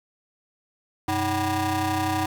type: ring-modulated tone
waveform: 25% pulse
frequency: 220 Hz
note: A3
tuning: in tune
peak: -16 dBFS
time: 1.08-2.26 s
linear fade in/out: 5 ms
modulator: 534 Hz
effects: none